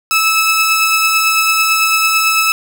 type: tone pair together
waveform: sawtooth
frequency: 1307 / 2605 Hz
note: E6 / E7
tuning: -15 / -21 cents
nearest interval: octave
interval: 1194 cents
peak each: -10 dBFS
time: 0.11-2.52 s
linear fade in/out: 0 ms
effects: none